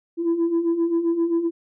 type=beating tone pair; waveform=sine; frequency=330 / 337.6 Hz; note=E4 / E4; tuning=+2 / +41 cents; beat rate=7.6 Hz; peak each=-24 / -18 dBFS; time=0.17-1.51 s; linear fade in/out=50 ms; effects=tanh soft clip ceiling -15 dBFS